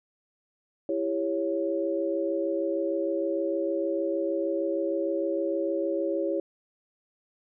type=chord; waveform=sine; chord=C# diminished; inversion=first; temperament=just; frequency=332.6 / 399.1 / 554.4 Hz; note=E4 / G4 / C#5; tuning=+16 / +31 / 0 cents; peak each=-29 / -31 / -29 dBFS; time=0.89-6.4 s; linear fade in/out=2 ms; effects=none